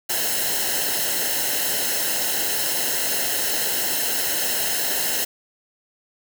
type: noise with comb filter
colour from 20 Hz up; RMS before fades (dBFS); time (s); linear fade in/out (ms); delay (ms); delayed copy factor
white; -23; 0.09-5.25; 10; 0.85; -0.75
effects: none